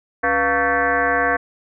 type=tone with frequency modulation; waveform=sine; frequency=1123 Hz; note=C#6; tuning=22 cents sharp; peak=-15 dBFS; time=0.23-1.37 s; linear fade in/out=10 ms; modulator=211 Hz; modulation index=3.5; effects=none